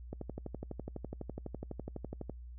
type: click train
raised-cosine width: 2 ms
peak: -26 dBFS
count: 27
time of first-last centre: 0.13-2.297 s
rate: 12 Hz
effects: noise-tail reverb RT60 0.1 s tail -26 dB re dry + added 60 Hz sine -45 dBFS peak until 2.58 s